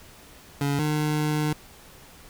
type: tone pair in turn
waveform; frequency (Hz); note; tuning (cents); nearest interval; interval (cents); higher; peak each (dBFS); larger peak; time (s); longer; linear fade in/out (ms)
25% pulse; 141.9 / 151.47; C#3 / D#3; +41 / -46; minor second; 113; second; -19; neither; 0.61-0.79 / 0.79-1.53; second; 2
effects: pink hiss -49 dBFS RMS until 2.29 s